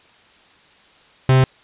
45% pulse tone, 130.81 Hz, C3, in tune, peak -10 dBFS, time 1.29-1.44 s, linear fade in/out 2 ms, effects white hiss -51 dBFS RMS until 1.63 s + resampled to 8000 Hz

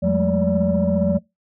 sine tone cluster, 86.5 / 180.3 / 202.3 / 217.2 / 576 Hz, F2 / F#3 / G#3 / A3 / D5, -16 / -45 / -45 / -22 / -34 cents, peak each -26 / -18 / -22 / -23 / -20 dBFS, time 0.02-1.19 s, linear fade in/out 20 ms, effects noise-tail reverb RT60 0.2 s tail -23 dB re dry + tanh soft clip ceiling -10 dBFS

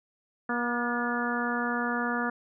harmonic tone with a mistuned harmonic, 239.6 Hz, A#3, 48 cents sharp, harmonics 1 / 2 / 3 / 4 / 5 / 6 / 7, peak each -31 / -36 / -36 / -37 / -35 / -33 / -35 dBFS, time 0.49-2.3 s, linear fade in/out 5 ms, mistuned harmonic 7, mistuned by +38 cents, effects none

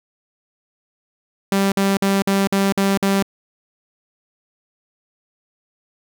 sawtooth tone bursts, 196.3 Hz, G3, 3 cents sharp, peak -11 dBFS, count 7, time 1.52-3.226 s, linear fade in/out 2 ms, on 200 ms, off 51 ms, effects none

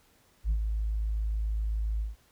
sine tone with ADSR envelope, 53.6 Hz, A1, 45 cents flat, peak -20 dBFS, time 0.44-2.16 s, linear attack 62 ms, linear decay 75 ms, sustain -6 dB, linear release 160 ms, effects tanh soft clip ceiling -22 dBFS + pink hiss -64 dBFS RMS until 2.31 s

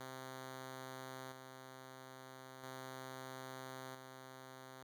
5% pulse tone with tremolo, 130.81 Hz, C3, in tune, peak -36 dBFS, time 0-4.83 s, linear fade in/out 5 ms, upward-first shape square, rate 0.38 Hz, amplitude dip 45%, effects none

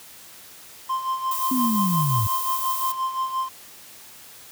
triangle tone with tremolo, 1046.5 Hz, C6, in tune, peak -19 dBFS, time 0.89-3.49 s, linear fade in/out 10 ms, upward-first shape sine, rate 5.7 Hz, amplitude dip 65%
violet noise, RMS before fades -29 dBFS, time 1.31-2.92 s, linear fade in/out 5 ms
sine linear sweep, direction down, 264.1 to 99.6 Hz, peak -20 dBFS, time 1.51-2.27 s, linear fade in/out 5 ms
effects white hiss -45 dBFS RMS until 4.51 s + high-pass 60 Hz 12 dB/octave

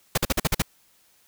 pink noise bursts, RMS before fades -21 dBFS, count 7, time 0.15-0.621 s, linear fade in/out 5 ms, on 27 ms, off 47 ms, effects white hiss -61 dBFS RMS until 1.27 s

